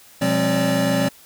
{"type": "tone cluster", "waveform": "square", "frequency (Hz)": [124.8, 178, 205.2, 267.4, 576], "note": ["B2", "F3", "G#3", "C4", "D5"], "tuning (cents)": [19, 33, -21, 38, -34], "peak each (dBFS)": [-28, -24, -27, -23, -23], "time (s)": [0.21, 1.09], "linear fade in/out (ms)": 10, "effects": ["white hiss -48 dBFS RMS until 1.25 s"]}